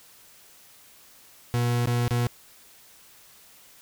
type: tone with dropouts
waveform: 40% pulse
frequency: 120.4 Hz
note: B2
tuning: 44 cents flat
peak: -21 dBFS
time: 1.54-2.27 s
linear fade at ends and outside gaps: 0 ms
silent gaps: 1.857-1.873 / 2.08-2.108 s
effects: white hiss -53 dBFS RMS until 3.81 s